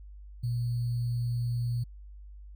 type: tone with sample-and-hold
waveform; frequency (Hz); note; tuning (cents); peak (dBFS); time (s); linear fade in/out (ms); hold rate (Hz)
sine; 120; B2; -49; -27; 0.43-1.84; 10; 4410
effects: added 50 Hz sine -44 dBFS peak until 2.55 s